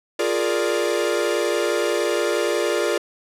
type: chord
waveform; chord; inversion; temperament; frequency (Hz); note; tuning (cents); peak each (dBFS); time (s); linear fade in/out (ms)
45% pulse; Bb dominant seventh; second; equal; 349.2 / 415.3 / 466.2 / 587.3; F4 / Ab4 / Bb4 / D5; 0 / 0 / 0 / 0; -25; 0.19-2.98; 5
effects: low-pass 11000 Hz 12 dB/octave